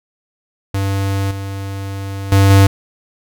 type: tone with level steps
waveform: square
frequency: 98 Hz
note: G2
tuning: in tune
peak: -16 / -23 / -8 / -6 dBFS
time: 0.74-2.67 s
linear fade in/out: 5 ms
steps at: 1.31 / 2.32 / 2.5 s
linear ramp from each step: 2 ms
effects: none

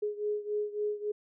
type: beating tone pair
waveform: sine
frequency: 417.2 / 420.8 Hz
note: G#4 / G#4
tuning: +8 / +23 cents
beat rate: 3.6 Hz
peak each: -32 / -35 dBFS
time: 0.02-1.12 s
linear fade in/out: 10 ms
effects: none

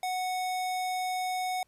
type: tone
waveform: square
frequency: 738 Hz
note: F#5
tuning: 5 cents flat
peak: -30 dBFS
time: 0.03-1.63 s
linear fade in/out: 2 ms
effects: pink hiss -72 dBFS RMS until 1.67 s + resampled to 32000 Hz

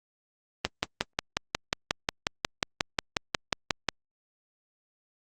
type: click train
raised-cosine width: 0.2 ms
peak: -6 dBFS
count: 19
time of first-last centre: 0.65-3.887 s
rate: 5.56 Hz
effects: Opus 24 kbps

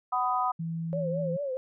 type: harmonic tone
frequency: 249.4 Hz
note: B3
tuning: 17 cents sharp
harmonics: 3 / 4 / 5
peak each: -29 / -29 / -29 dBFS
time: 0.12-0.52 s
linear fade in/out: 10 ms
type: tone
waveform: sine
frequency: 164.81 Hz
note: E3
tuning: in tune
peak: -30 dBFS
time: 0.59-1.37 s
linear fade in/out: 10 ms
type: tone with vibrato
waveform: sine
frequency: 544 Hz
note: C#5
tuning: 33 cents flat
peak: -29 dBFS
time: 0.93-1.57 s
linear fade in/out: 0 ms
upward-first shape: triangle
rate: 4.6 Hz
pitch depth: 130 cents each way
effects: none

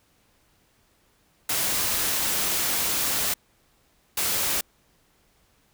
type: noise bursts at uneven times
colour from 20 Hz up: white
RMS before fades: -25 dBFS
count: 2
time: 1.49-3.34 / 4.17-4.61 s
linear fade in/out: 5 ms
effects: pink hiss -64 dBFS RMS until 5.73 s

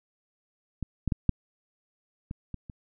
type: clicks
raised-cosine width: 5 ms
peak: -19 / -14 / -13 / -8 / -23 / -23 / -28 dBFS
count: 7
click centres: 0.827 / 1.077 / 1.122 / 1.293 / 2.311 / 2.543 / 2.698 s
effects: none

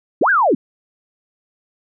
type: linear two-way sweep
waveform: sine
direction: up then down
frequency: 198.3 to 1661.2 to 198.3 Hz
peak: -11 dBFS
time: 0.21-0.55 s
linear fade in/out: 5 ms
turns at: 0.3 s
effects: none

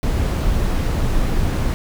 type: noise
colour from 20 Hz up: brown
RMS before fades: -18 dBFS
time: 0.03-1.74 s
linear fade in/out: 0 ms
effects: none

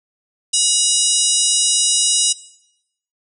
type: harmonic tone with a mistuned harmonic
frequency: 963 Hz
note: B5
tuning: 44 cents flat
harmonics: 3 / 4 / 5 / 6 / 7 / 8 / 9 / 10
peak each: -22 / -22 / -22 / -22 / -22 / -22 / -22 / -22 dBFS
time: 0.53-2.33 s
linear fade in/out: 10 ms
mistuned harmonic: 5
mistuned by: +87 cents
effects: noise-tail reverb RT60 0.8 s tail -18 dB re dry

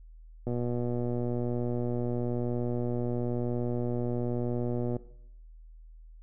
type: click train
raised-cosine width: 2 ms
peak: -20 dBFS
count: 545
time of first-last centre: 0.47-4.966 s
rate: 121 Hz
effects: noise-tail reverb RT60 0.7 s tail -17 dB re dry + added 40 Hz sine -47 dBFS peak until 6.22 s

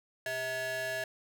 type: ring-modulated tone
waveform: 45% pulse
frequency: 523.3 Hz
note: C5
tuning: in tune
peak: -30 dBFS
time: 0.26-1.04 s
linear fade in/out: 2 ms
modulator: 1170 Hz
effects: none

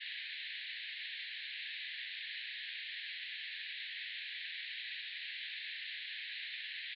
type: band-pass noise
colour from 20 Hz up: pink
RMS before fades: -44 dBFS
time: 0-6.95 s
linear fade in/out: 20 ms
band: 1700 to 4200 Hz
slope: 96 dB/octave
effects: MP3 96 kbps

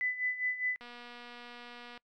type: tone with tremolo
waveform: sine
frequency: 2000 Hz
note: B6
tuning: 21 cents sharp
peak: -28 dBFS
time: 0.01-0.76 s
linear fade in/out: 0 ms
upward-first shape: sine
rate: 4.9 Hz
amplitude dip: 75%
type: click train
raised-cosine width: 0.3 ms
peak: -33 dBFS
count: 282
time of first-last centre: 0.81-1.976 s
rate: 241 Hz
effects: noise-tail reverb RT60 0.1 s tail -25 dB re dry

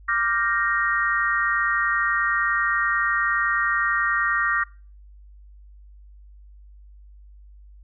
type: chord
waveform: sine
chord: G minor seventh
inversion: second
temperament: equal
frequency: 1174.7 / 1396.9 / 1568 / 1864.7 Hz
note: D6 / F6 / G6 / Bb6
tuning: 0 / 0 / 0 / 0 cents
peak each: -25 / -26 / -28 / -23 dBFS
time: 0.08-4.64 s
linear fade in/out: 10 ms
effects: noise-tail reverb RT60 0.4 s tail -25 dB re dry + added 50 Hz sine -44 dBFS peak until 7.83 s

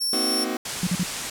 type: tone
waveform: sawtooth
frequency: 5440 Hz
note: F8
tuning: 46 cents flat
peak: -20 dBFS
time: 0-0.45 s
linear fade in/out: 20 ms
type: chord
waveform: sawtooth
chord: C half-diminished seventh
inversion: third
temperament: just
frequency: 235.5 / 261.6 / 314 / 376.7 Hz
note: Bb3 / C4 / Eb4 / Gb4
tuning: +18 / 0 / +16 / +31 cents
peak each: -27 dBFS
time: 0.13-0.57 s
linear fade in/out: 2 ms
type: low-pass noise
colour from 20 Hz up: white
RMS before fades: -32 dBFS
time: 0.65-1.3 s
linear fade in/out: 5 ms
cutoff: 9700 Hz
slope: 24 dB/octave
type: tone bursts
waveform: sine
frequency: 178.8 Hz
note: F3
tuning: 41 cents sharp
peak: -20 dBFS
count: 3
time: 0.83-1.033 s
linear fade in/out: 2 ms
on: 39 ms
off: 43 ms
effects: none

